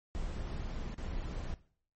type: noise with dropouts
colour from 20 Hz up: brown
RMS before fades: -38 dBFS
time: 0.15-1.54 s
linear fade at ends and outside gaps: 0 ms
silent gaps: 0.944-0.98 s
effects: noise-tail reverb RT60 0.5 s tail -17 dB re dry + MP3 32 kbps